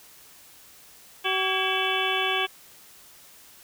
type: harmonic tone with a mistuned harmonic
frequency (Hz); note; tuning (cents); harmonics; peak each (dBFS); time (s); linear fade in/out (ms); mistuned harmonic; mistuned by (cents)
379.6; F#4; +44; 1 / 2 / 3 / 4 / 6 / 7 / 8 / 9; -31 / -31 / -31 / -31 / -31 / -31 / -31 / -31; 1.24-2.47; 20; 4; +130
effects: white hiss -51 dBFS RMS until 3.63 s